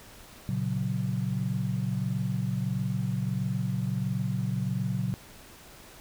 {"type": "chord", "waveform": "sine", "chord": "F# major", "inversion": "first", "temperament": "equal with one note detuned", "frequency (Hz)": [117.08, 138.59, 185], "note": ["A#2", "C#3", "F#3"], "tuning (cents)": [8, 0, 0], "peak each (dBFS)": -31, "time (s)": [0.49, 5.14], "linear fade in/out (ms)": 0, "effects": ["pink hiss -50 dBFS RMS until 6 s"]}